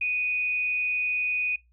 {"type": "tone with frequency modulation", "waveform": "sine", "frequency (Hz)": 2482, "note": "D#7", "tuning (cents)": -5, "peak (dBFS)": -24, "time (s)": [0.01, 1.56], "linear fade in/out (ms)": 5, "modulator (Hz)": 185, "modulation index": 0.26, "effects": ["noise-tail reverb RT60 0.2 s tail -23 dB re dry", "added 60 Hz sine -59 dBFS peak until 1.72 s"]}